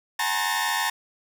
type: tone cluster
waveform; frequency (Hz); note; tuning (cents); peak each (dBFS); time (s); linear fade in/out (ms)
sawtooth; 758 / 855 / 941 / 1073 / 1809; F#5 / A5 / A#5 / C6 / A6; +42 / -50 / +16 / +43 / +48; -31 / -25 / -25 / -29 / -24; 0.19-0.9; 5
effects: 9-bit